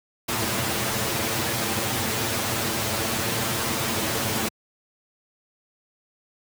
pink noise with comb filter, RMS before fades -25 dBFS, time 0.28-4.49 s, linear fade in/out 10 ms, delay 8.9 ms, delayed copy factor +0.7, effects high-pass 100 Hz 12 dB/octave

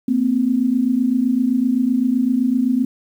sine tone pair together, 231.2 / 259 Hz, A#3 / C4, -14 / -17 cents, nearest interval major second, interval 197 cents, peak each -19 / -16 dBFS, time 0.08-2.85 s, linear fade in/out 5 ms, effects 8-bit

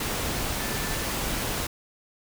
sine tone in noise, 1760 Hz, A6, in tune, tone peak -40 dBFS, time 0.59-1.05 s, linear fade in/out 5 ms, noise pink, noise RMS -29 dBFS, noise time 0-1.67 s, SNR -14 dB, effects none

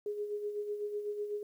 sine tone with tremolo, 415.3 Hz, G#4, in tune, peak -32 dBFS, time 0.06-1.43 s, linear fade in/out 2 ms, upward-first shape sine, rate 8 Hz, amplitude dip 55%, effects 11-bit

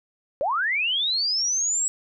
sine linear sweep, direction up, 510 to 7800 Hz, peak -21 dBFS, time 0.41-1.88 s, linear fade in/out 0 ms, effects none

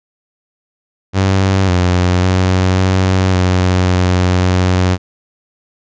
sawtooth tone with pitch steps, 96 / 89.9 / 92.8 / 93.9 / 91.6 / 91 / 91.6 Hz, G2 / F#2 / F#2 / F#2 / F#2 / F#2 / F#2, -36 / -49 / +6 / +26 / -17 / -28 / -17 cents, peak -6 dBFS, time 1.13-4.98 s, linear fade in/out 50 ms, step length 550 ms, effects resampled to 16000 Hz

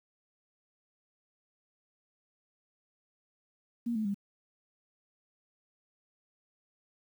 sine tone with pitch steps, 235.7 / 217.4 / 200.5 Hz, A#3 / A3 / G3, +19 / -21 / +39 cents, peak -29 dBFS, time 3.86-4.145 s, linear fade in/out 10 ms, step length 95 ms, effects 10-bit

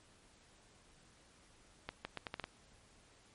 accelerating click train, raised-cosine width 0.3 ms, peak -24 dBFS, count 7, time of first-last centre 1.89-2.441 s, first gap 160 ms, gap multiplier 0.77, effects pink hiss -65 dBFS RMS until 3.34 s + MP3 48 kbps

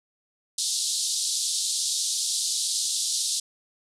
pink band-pass noise, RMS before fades -27 dBFS, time 0.58-3.4 s, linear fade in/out 5 ms, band 3700 to 10000 Hz, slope 48 dB/octave, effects none

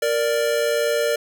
square tone pair together, 466.1 / 587.3 Hz, A#4 / D5, 0 / 0 cents, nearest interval major third, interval 400 cents, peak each -22 dBFS, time 0.02-1.16 s, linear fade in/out 5 ms, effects none

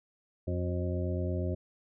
harmonic tone with a mistuned harmonic, 88.6 Hz, F2, 25 cents sharp, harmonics 1 / 2 / 3 / 4 / 6 / 7, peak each -31 / -38 / -40 / -38 / -41 / -41 dBFS, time 0.47-1.55 s, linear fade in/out 10 ms, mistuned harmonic 4, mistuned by +34 cents, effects none

